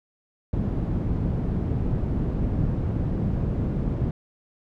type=low-pass noise; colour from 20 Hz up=white; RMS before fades=-25 dBFS; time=0.53-4.11 s; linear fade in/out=2 ms; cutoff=170 Hz; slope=12 dB/octave; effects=none